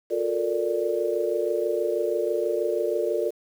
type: chord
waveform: sine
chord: Bb major seventh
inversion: second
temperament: equal with one note detuned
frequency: 356.6 / 440 / 466.2 / 587.3 Hz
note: F4 / A4 / Bb4 / D5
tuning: +36 / 0 / 0 / 0 cents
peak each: -28 dBFS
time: 0.1-3.31 s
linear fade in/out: 20 ms
effects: 8-bit